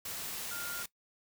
sine tone in noise, 1409 Hz, F6, 15 cents sharp, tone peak -41 dBFS, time 0.51-0.83 s, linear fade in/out 5 ms, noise white, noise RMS -40 dBFS, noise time 0.05-0.86 s, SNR -4 dB, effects noise-tail reverb RT60 0.1 s tail -19 dB re dry

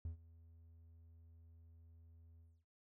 triangle tone with ADSR envelope, 82.41 Hz, E2, in tune, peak -37 dBFS, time 0.05-2.65 s, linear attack 3 ms, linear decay 110 ms, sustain -21 dB, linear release 250 ms, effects noise-tail reverb RT60 0.2 s tail -22 dB re dry + tanh soft clip ceiling -34 dBFS

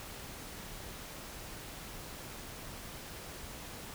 silence, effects pink hiss -46 dBFS RMS until 3.94 s

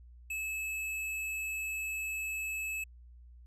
square tone, 2600 Hz, E7, 24 cents flat, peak -35 dBFS, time 0.3-2.84 s, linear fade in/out 5 ms, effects added 60 Hz sine -51 dBFS peak until 3.46 s + resampled to 32000 Hz

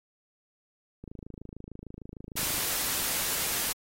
click train, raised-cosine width 3 ms, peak -29 dBFS, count 42, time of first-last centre 1.04-2.581 s, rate 26.6 Hz
white noise, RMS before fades -30 dBFS, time 2.36-3.73 s, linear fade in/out 10 ms
effects AAC 48 kbps

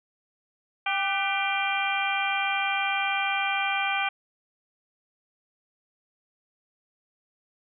harmonic tone with a mistuned harmonic, 395.4 Hz, G4, 15 cents sharp, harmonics 2 / 3 / 4 / 5 / 6 / 7 / 8, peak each -29 / -33 / -32 / -37 / -28 / -38 / -35 dBFS, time 0.86-4.09 s, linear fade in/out 5 ms, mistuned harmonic 4, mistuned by -68 cents, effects none

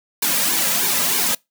white noise with flanger, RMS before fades -19 dBFS, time 0.22-1.35 s, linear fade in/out 5 ms, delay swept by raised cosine 1.5 to 2.8 ms, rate 3.2 Hz, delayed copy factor -0.95, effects noise-tail reverb RT60 0.2 s tail -26 dB re dry + high-pass 150 Hz 12 dB/octave

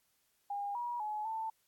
sine tone with pitch steps, 809 / 960 / 848 / 888 Hz, G#5 / B5 / G#5 / A5, -46 / -49 / +36 / +16 cents, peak -35 dBFS, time 0.5-1.5 s, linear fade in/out 5 ms, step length 250 ms, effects white hiss -75 dBFS RMS until 1.67 s + AAC 64 kbps

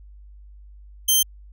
10% pulse tone, 3136 Hz, G7, in tune, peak -7 dBFS, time 1.08-1.23 s, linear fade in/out 10 ms, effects added 50 Hz sine -42 dBFS peak until 1.52 s

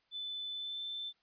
sine tone with pitch glide, 3508 to 3539 Hz, A7 to A7, -6 to +9 cents, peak -38 dBFS, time 0.11-1.13 s, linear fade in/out 50 ms, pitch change +15 cents, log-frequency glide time 0.53-0.82 s, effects white hiss -75 dBFS RMS until 1.22 s + resampled to 11025 Hz

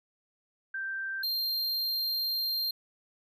sine / square tone pair in turn, 1568 / 4186 Hz, G6 / C8, 0 / 0 cents, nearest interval octave + perfect fourth, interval 1700 cents, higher second, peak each -32 / -29 dBFS, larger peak second, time 0.74-1.23 / 1.23-2.71 s, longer second, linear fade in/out 5 ms, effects none

